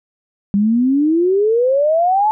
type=exponential sweep; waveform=sine; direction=up; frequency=196 to 880 Hz; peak=-11 dBFS; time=0.54-2.31 s; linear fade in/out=0 ms; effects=none